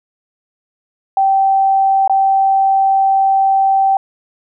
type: tone with dropouts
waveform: sine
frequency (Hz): 777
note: G5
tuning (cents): -16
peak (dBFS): -9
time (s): 1.17-3.97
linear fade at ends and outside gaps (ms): 2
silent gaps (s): 2.077-2.096
effects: none